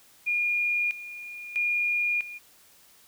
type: tone with tremolo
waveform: sine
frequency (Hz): 2426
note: D#7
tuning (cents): -44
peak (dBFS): -23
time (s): 0.26-2.39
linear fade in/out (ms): 20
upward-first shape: square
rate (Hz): 0.77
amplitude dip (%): 80
effects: white hiss -57 dBFS RMS until 3.07 s